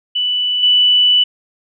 sine tone with level steps, 2973 Hz, F#7, 8 cents sharp, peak -14 / -8 dBFS, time 0.15-1.24 s, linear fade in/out 10 ms, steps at 0.63 s, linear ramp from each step 2 ms, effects none

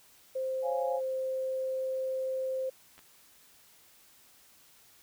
sine tone, 523.3 Hz, C5, in tune, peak -30 dBFS, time 0.35-2.7 s, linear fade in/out 10 ms
sine chord, Db major seventh, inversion third, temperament equal, 523.3 / 554.4 / 698.5 / 830.6 Hz, C5 / Db5 / F5 / Ab5, 0 / 0 / 0 / 0 cents, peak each -36 dBFS, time 0.62-1.01 s, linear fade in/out 50 ms
clicks, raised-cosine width 0.3 ms, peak -38 dBFS, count 2, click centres 2.98 / 2.991 s
effects white hiss -60 dBFS RMS until 5.02 s

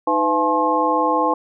sine tone cluster, 312.5 / 504 / 678 / 856 / 1068 Hz, D#4 / B4 / E5 / A5 / C6, +8 / +35 / +49 / -48 / +35 cents, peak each -23 / -22 / -26 / -20 / -20 dBFS, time 0.07-1.34 s, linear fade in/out 5 ms, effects none

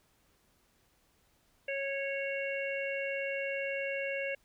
harmonic tone, 551 Hz, C#5, 11 cents flat, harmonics 1 / 3 / 4 / 5, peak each -35 / -41 / -39 / -40 dBFS, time 1.68-4.35 s, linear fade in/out 5 ms, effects pink hiss -70 dBFS RMS until 4.44 s

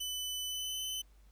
sawtooth tone with pitch glide, 3000 to 3035 Hz, F#7 to F#7, +23 to +43 cents, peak -33 dBFS, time 0-1.02 s, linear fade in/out 10 ms, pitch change +20 cents, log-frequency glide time 0.49-0.82 s, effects added 50 Hz sine -58 dBFS peak until 1.31 s + pink hiss -71 dBFS RMS until 1.31 s

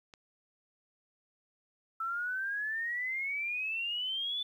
click, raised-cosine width 0.2 ms, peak -33 dBFS, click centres 0.138 s
sine exponential sweep, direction up, 1318.5 to 3514 Hz, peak -32 dBFS, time 2-4.43 s, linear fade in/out 5 ms
effects 11-bit

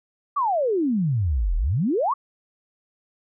sine exponential two-way sweep, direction down then up, 1198 to 37.32 to 1198 Hz, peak -19 dBFS, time 0.36-2.14 s, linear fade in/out 10 ms, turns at 1.56 s, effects none

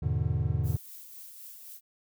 triangle chord, E dominant seventh, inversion none, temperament just, 82.41 / 103.01 / 123.61 / 148.33 Hz, E2 / G#2 / B2 / D3, 0 / -14 / +2 / +18 cents, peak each -29 / -29 / -30 / -30 dBFS, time 0.02-0.77 s, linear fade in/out 10 ms
violet noise with tremolo, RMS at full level -45 dBFS, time 0.63-1.81 s, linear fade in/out 50 ms, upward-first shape triangle, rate 3.9 Hz, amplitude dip 40%
effects none

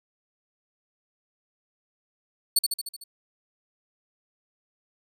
20% pulse tone with echo, 4435 Hz, C#8, in tune, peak -11 dBFS, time 2.56-2.59 s, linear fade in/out 5 ms, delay 75 ms, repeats 6, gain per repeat -4 dB, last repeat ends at 3.04 s, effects none

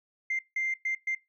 sine tone bursts at uneven times, 2093 Hz, C7, in tune, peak -26 dBFS, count 4, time 0.3-0.39 / 0.56-0.74 / 0.85-0.95 / 1.07-1.15 s, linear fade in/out 5 ms, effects noise-tail reverb RT60 0.2 s tail -19 dB re dry + tanh soft clip ceiling -23 dBFS

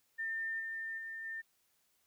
sine tone with level steps, 1803 Hz, A6, 42 cents sharp, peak -35 / -38 / -41 / -39 dBFS, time 0.18-1.42 s, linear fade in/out 20 ms, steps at 0.59 / 0.97 / 1.24 s, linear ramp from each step 20 ms, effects white hiss -75 dBFS RMS until 2.06 s

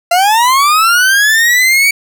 40% pulse linear sweep, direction up, 678 to 2280 Hz, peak -6 dBFS, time 0.11-1.91 s, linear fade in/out 5 ms, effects none

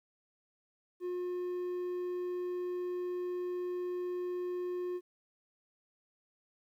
triangle tone, 358.4 Hz, F4, 45 cents sharp, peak -32 dBFS, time 1-5.01 s, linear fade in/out 50 ms, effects 12-bit

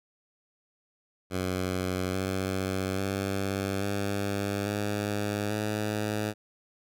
10% pulse tone with pitch steps, 92.5 / 95.05 / 97.66 / 100.35 / 103.11 / 105.95 Hz, F#2 / F#2 / G2 / G2 / G#2 / G#2, 0 / +47 / -6 / +41 / -12 / +35 cents, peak -20 dBFS, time 1.3-6.34 s, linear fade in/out 50 ms, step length 840 ms, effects none

